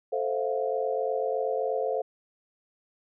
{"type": "chord", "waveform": "sine", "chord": "F major seventh", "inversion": "first", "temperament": "equal with one note detuned", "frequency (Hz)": [440, 523.3, 659.3, 707.4], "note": ["A4", "C5", "E5", "F5"], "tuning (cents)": [0, 0, 0, 22], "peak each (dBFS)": [-30, -29, -35, -33], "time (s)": [0.12, 2.02], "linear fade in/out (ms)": 10, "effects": []}